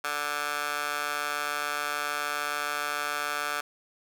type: tone with high-pass filter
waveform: 15% pulse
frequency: 146.83 Hz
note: D3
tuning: in tune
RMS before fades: -31 dBFS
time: 0.04-3.61 s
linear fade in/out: 5 ms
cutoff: 1100 Hz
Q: 2.1
effects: none